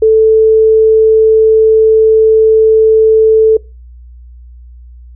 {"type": "tone", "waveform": "sine", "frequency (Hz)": 440, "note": "A4", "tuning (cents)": 0, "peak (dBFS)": -3, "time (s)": [0.02, 3.57], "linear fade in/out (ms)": 5, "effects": ["noise-tail reverb RT60 0.3 s tail -24 dB re dry", "added 60 Hz sine -31 dBFS peak until 5.15 s"]}